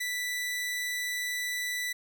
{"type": "tone", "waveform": "sawtooth", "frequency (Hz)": 1975.5, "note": "B6", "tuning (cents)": 0, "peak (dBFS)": -27, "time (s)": [0, 1.93], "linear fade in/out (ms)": 10, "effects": []}